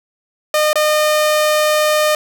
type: tone with dropouts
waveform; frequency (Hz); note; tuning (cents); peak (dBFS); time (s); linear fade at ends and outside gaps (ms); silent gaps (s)
sawtooth; 609; D#5; -37; -8; 0.54-2.15; 2; 0.731-0.756
effects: none